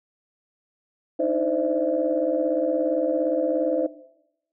sine tone cluster, 300.1 / 317.4 / 518 / 594 / 657 Hz, D4 / D#4 / C5 / D5 / E5, +38 / +35 / -17 / +20 / -6 cents, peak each -29 / -26 / -23 / -28 / -27 dBFS, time 1.19-3.87 s, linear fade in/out 10 ms, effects noise-tail reverb RT60 0.8 s tail -17 dB re dry + tanh soft clip ceiling -9 dBFS

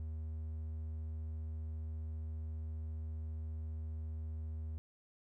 triangle tone, 78.7 Hz, D#2, 20 cents sharp, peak -37 dBFS, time 0-4.78 s, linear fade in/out 0 ms, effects none

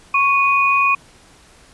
sine tone pair together, 1103 / 2476 Hz, C#6 / D#7, -9 / -9 cents, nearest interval octave + major second, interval 1400 cents, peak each -15 dBFS, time 0.14-0.95 s, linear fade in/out 5 ms, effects pink hiss -48 dBFS RMS until 1.73 s + resampled to 24000 Hz

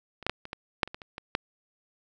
clicks, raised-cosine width 0.3 ms, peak -27 / -11 / -10 / -24 / -19 / -6 / -25 / -22 / -27 / -22 / -9 dBFS, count 11, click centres 0.227 / 0.266 / 0.296 / 0.454 / 0.531 / 0.832 / 0.876 / 0.945 / 1.018 / 1.181 / 1.351 s, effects none

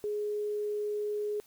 sine tone, 417.9 Hz, G#4, 11 cents sharp, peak -30 dBFS, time 0.04-1.4 s, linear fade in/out 0 ms, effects white hiss -61 dBFS RMS until 1.46 s

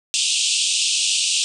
pink band-pass noise, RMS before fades -20 dBFS, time 0.14-1.44 s, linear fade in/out 0 ms, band 2600 to 9100 Hz, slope 96 dB/octave, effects none

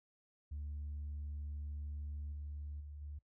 sine tone with level steps, 73.42 Hz, D2, in tune, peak -39 / -41 / -46 / -43 dBFS, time 0.51-3.19 s, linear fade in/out 10 ms, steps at 2.32 / 2.8 / 3.01 s, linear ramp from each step 10 ms, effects noise-tail reverb RT60 0.1 s tail -22 dB re dry + tanh soft clip ceiling -38 dBFS

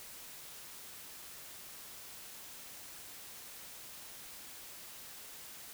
silence, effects white hiss -50 dBFS RMS until 5.73 s

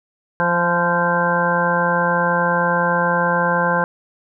harmonic tone with a mistuned harmonic, 173.6 Hz, F3, 10 cents flat, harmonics 1 / 2 / 3 / 4 / 5 / 6 / 8 / 9, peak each -23 / -32 / -21 / -29 / -22 / -22 / -27 / -21 dBFS, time 0.4-3.84 s, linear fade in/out 0 ms, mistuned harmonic 6, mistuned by -16 cents, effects none

